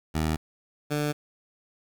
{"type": "tone pair in turn", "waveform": "15% pulse", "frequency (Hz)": [78.5, 148.19], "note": ["D#2", "D3"], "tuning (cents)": [16, 16], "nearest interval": "major seventh", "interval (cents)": 1100, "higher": "second", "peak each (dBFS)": [-18, -19], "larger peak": "first", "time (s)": [[0.14, 0.37], [0.9, 1.13]], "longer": "neither", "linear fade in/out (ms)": 20, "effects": ["9-bit"]}